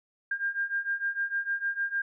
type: beating tone pair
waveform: sine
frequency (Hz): 1600 / 1606.6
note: G6 / G6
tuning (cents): +35 / +42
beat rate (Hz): 6.6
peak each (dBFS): -32 / -30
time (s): 0.31-2.02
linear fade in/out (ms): 5
effects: none